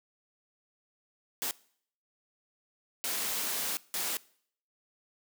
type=noise bursts at uneven times; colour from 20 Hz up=white; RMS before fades=-33 dBFS; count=3; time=1.42-1.51 / 3.04-3.77 / 3.94-4.17 s; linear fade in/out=0 ms; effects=noise-tail reverb RT60 0.6 s tail -22 dB re dry + high-pass 200 Hz 12 dB/octave